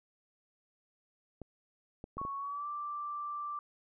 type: clicks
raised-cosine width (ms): 2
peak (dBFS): -30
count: 5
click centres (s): 1.417 / 2.041 / 2.17 / 2.215 / 2.251
type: tone with pitch glide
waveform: sine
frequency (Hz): 1109 to 1174.9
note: C#6 to D6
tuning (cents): 0 to 0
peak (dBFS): -36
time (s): 2.18-3.59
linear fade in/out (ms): 2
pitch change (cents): +100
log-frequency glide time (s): 2.38-2.67
effects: none